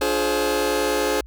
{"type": "chord", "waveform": "sawtooth", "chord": "D half-diminished seventh", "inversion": "none", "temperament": "just", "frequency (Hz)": [293.7, 352.4, 422.9, 528.6], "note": ["D4", "F4", "Ab4", "C5"], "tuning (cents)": [0, 16, 31, 18], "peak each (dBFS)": [-24, -24, -19, -20], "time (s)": [0.01, 1.21], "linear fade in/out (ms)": 5, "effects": ["added 59 Hz sine -39 dBFS peak until 1.26 s"]}